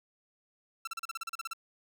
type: tone bursts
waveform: sawtooth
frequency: 1340 Hz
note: E6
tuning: 28 cents sharp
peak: -31 dBFS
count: 12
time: 0.85-1.534 s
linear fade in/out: 5 ms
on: 24 ms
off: 36 ms
effects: none